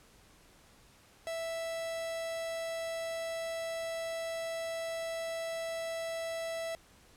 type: tone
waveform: 45% pulse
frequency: 659.3 Hz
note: E5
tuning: in tune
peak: -35 dBFS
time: 1.27-6.75 s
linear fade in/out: 0 ms
effects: pink hiss -61 dBFS RMS until 7.16 s + low-pass 12000 Hz 12 dB/octave